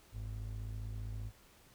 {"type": "ring-modulated tone", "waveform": "triangle", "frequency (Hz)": 77.78, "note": "D#2", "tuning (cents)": 0, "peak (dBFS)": -34, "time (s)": [0.12, 1.32], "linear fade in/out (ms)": 50, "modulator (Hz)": 27.6, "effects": ["pink hiss -63 dBFS RMS until 1.74 s"]}